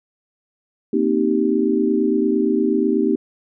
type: chord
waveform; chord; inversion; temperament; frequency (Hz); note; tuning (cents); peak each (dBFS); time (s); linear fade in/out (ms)
sine; C minor seventh; third; equal with one note detuned; 233.1 / 261.6 / 311.1 / 389.5; Bb3 / C4 / Eb4 / G4; 0 / 0 / 0 / -11; -21 / -22 / -20 / -20; 0.93-3.16; 5
effects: none